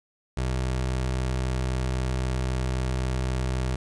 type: tone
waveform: 25% pulse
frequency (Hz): 63.8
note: C2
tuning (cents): -43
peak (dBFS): -21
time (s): 0.37-3.76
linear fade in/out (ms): 5
effects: resampled to 22050 Hz + 9-bit